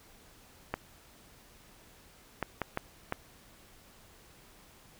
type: clicks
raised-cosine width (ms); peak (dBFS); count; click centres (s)
0.5; -16; 5; 0.74 / 2.427 / 2.617 / 2.774 / 3.124
effects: pink hiss -58 dBFS RMS until 4.99 s